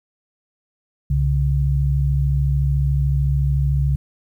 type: tone pair together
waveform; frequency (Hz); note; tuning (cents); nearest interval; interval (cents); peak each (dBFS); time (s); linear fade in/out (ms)
sine; 65.88 / 139.6; C2 / C#3; +12 / +13; octave + minor second; 1301; -18; 1.1-3.96; 5
effects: 9-bit